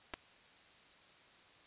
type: clicks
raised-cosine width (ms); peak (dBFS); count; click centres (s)
0.3; -25; 2; 0.137 / 0.14
effects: white hiss -62 dBFS RMS until 1.66 s + resampled to 8000 Hz